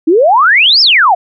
sine exponential two-way sweep, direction up then down, 300 to 5480 to 665 Hz, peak -4 dBFS, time 0.07-1.15 s, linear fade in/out 10 ms, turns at 0.81 s, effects none

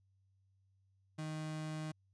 35% pulse tone, 155.56 Hz, D#3, in tune, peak -38 dBFS, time 1.18-1.92 s, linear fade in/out 10 ms, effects added 96 Hz sine -70 dBFS peak until 2.13 s + resampled to 22050 Hz

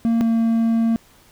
triangle tone pair in turn, 229.8 / 227.9 Hz, A#3 / A#3, -25 / -39 cents, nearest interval unison, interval 14 cents, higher first, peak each -13 dBFS, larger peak neither, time 0.05-0.21 / 0.21-0.96 s, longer second, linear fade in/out 0 ms, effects pink hiss -52 dBFS RMS until 1.31 s

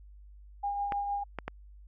sine tone with tremolo, 809 Hz, G#5, 46 cents flat, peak -28 dBFS, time 0.63-1.24 s, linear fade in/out 10 ms, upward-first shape triangle, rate 6.5 Hz, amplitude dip 40%
clicks, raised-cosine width 0.5 ms, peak -19 dBFS, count 3, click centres 0.922 / 1.387 / 1.48 s
effects added 50 Hz sine -49 dBFS peak until 1.87 s

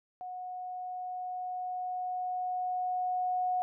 sine tone with level ramp, 731 Hz, F#5, 21 cents flat, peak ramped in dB -38 to -27 dBFS, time 0.21-3.62 s, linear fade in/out 0 ms, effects none

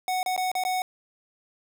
square tone with dropouts, 740 Hz, F#5, in tune, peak -25 dBFS, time 0.08-0.82 s, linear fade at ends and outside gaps 1 ms, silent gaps 0.23-0.261 / 0.364-0.377 / 0.516-0.552 / 0.637-0.65 s, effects none

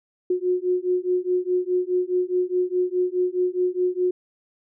sine beating tone pair, 360.3 / 365.1 Hz, F#4 / F#4, -46 / -23 cents, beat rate 4.8 Hz, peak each -23 dBFS, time 0.3-4.11 s, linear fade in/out 5 ms, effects none

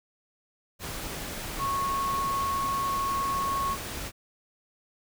sine tone in noise, 1100 Hz, C#6, 14 cents flat, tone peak -26 dBFS, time 1.58-3.77 s, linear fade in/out 50 ms, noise pink, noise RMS -36 dBFS, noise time 0.79-4.12 s, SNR +7 dB, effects none

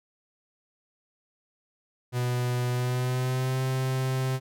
45% pulse tone with pitch glide, 123.47 to 130.81 Hz, B2 to C3, 0 to 0 cents, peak -25 dBFS, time 2.12-4.4 s, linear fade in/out 50 ms, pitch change +100 cents, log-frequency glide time 2.7-3.61 s, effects none

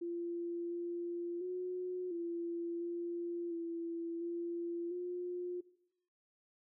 sine tone with pitch steps, 343.3 / 345.5 / 363.6 / 340.6 / 344 / 335.8 / 342.1 / 356.1 Hz, F4 / F4 / F#4 / F4 / F4 / E4 / F4 / F4, -30 / -19 / -30 / -43 / -26 / +32 / -36 / +34 cents, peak -37 dBFS, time 0.01-5.61 s, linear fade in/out 10 ms, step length 700 ms, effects noise-tail reverb RT60 0.8 s tail -19 dB re dry

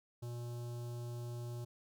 square tone with notch filter, 119.9 Hz, A#2, 49 cents sharp, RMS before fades -43 dBFS, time 0.22-1.65 s, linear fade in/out 10 ms, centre 2000 Hz, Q 0.52, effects none

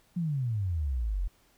sine exponential sweep, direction down, 181.3 to 41.47 Hz, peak -27 dBFS, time 0.16-1.28 s, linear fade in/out 10 ms, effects pink hiss -65 dBFS RMS until 1.57 s

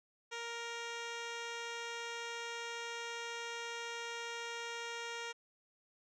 10% pulse tone with low-pass filter, 467.3 Hz, A#4, 4 cents sharp, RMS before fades -43 dBFS, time 0.31-5.33 s, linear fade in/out 20 ms, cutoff 5100 Hz, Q 2.4, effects none

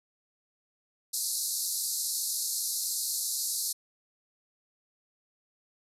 white band-pass noise, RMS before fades -32 dBFS, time 1.13-3.73 s, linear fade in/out 10 ms, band 4000 to 13000 Hz, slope 96 dB/octave, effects none

